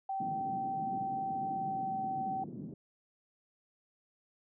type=tone with pitch glide; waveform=sine; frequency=775 to 767.4 Hz; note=G5 to G5; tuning=-20 to -37 cents; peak=-33 dBFS; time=0.09-2.44 s; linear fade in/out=5 ms; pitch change=-17 cents; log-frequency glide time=1.45-2.08 s
type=band-pass noise; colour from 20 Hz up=white; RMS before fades=-44 dBFS; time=0.2-2.74 s; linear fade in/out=5 ms; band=140 to 280 Hz; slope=24 dB/octave
effects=none